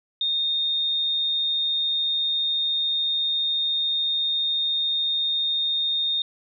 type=tone; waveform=sine; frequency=3673 Hz; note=A#7; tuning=26 cents flat; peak=-21 dBFS; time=0.21-6.22 s; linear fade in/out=2 ms; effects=none